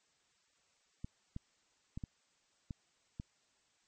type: clicks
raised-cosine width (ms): 5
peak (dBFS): -29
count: 6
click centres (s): 1.045 / 1.364 / 1.975 / 2.038 / 2.708 / 3.199
effects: white hiss -74 dBFS RMS until 3.87 s + MP3 32 kbps